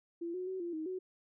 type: tone with pitch steps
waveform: sine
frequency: 339.5 / 366 / 376.2 / 344.5 / 314.7 / 371 Hz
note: F4 / F#4 / F#4 / F4 / D#4 / F#4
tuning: -49 / -19 / +29 / -24 / +20 / +5 cents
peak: -36 dBFS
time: 0.21-0.99 s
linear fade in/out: 10 ms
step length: 130 ms
effects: none